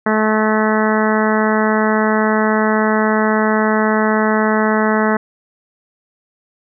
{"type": "harmonic tone", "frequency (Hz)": 216.3, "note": "A3", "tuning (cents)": -29, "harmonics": [1, 2, 3, 4, 5, 6, 7, 8, 9], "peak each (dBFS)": [-16, -19, -21, -22, -23, -24, -24, -25, -26], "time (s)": [0.06, 5.17], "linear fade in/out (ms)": 5, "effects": []}